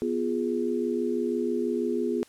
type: chord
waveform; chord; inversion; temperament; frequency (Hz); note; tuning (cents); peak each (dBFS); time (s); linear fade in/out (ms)
sine; F diminished; second; equal; 246.9 / 349.2 / 415.3; Cb4 / F4 / Ab4; 0 / 0 / 0; -29; 0.02-2.23; 0
effects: white hiss -57 dBFS RMS until 2.28 s + low-pass 10000 Hz 12 dB/octave

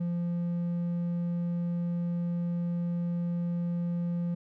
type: tone with hard clipping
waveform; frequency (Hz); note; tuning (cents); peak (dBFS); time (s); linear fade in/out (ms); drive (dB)
sine; 173; F3; -16; -29; 0-4.35; 10; 3
effects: none

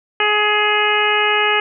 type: harmonic tone with a mistuned harmonic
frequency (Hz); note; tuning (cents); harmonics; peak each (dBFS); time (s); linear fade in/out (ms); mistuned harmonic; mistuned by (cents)
420.2; G#4; +20; 1 / 2 / 3 / 4 / 5 / 6 / 7; -21 / -21 / -21 / -21 / -21 / -21 / -21; 0.2-1.6; 2; 7; -19
effects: none

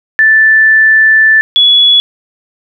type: tone pair in turn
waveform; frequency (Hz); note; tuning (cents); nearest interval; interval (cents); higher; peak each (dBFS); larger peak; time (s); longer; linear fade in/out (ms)
sine; 1760 / 3392; A6 / G#7; 0 / +36; major seventh; 1136; second; -3; neither; 0.19-1.41 / 1.56-2; first; 0
effects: none

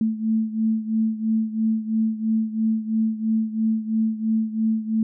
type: beating tone pair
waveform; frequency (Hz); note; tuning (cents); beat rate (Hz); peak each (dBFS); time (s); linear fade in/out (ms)
sine; 220 / 223; A3 / A3; 0 / +23; 3; -21 / -25; 0.01-5.03; 2
effects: none

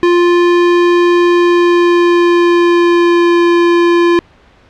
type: tone with pitch glide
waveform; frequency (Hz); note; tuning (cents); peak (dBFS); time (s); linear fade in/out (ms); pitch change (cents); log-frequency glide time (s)
square; 349.2 to 344.4; F4 to F4; 0 to -24; -7; 0.03-4.19; 0; -24; 1.32-3.44
effects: pink hiss -45 dBFS RMS until 4.69 s + low-pass 3000 Hz 12 dB/octave

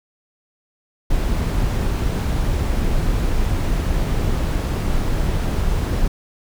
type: noise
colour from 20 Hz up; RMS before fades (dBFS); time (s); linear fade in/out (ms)
brown; -19; 1.1-6.08; 5
effects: none

